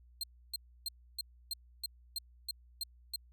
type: tone bursts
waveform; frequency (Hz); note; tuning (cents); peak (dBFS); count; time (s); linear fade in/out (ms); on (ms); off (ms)
sawtooth; 4186; C8; 0; -32; 10; 0.21-3.16; 2; 25; 300
effects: added 60 Hz sine -58 dBFS peak until 3.32 s